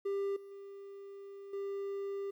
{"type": "tone with level steps", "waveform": "triangle", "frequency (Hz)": 396.8, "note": "G4", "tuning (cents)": 21, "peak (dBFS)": [-30, -46, -44, -34], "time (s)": [0.05, 2.31], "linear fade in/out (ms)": 10, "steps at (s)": [0.36, 0.51, 1.53], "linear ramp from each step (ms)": 5, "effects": ["12-bit"]}